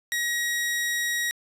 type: tone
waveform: sawtooth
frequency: 1900 Hz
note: A#6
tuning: 33 cents sharp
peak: -21 dBFS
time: 0.12-1.31 s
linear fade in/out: 0 ms
effects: resampled to 32000 Hz + 10-bit